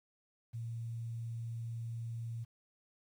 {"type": "tone", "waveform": "sine", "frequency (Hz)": 115.5, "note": "A#2", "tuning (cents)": -16, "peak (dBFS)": -38, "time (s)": [0.53, 2.45], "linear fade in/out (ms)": 20, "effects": ["11-bit"]}